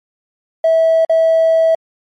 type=tone with dropouts; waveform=triangle; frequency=651 Hz; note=E5; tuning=22 cents flat; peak=-5 dBFS; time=0.64-1.75 s; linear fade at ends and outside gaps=5 ms; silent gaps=1.05-1.095 s; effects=tanh soft clip ceiling -5 dBFS + MP3 64 kbps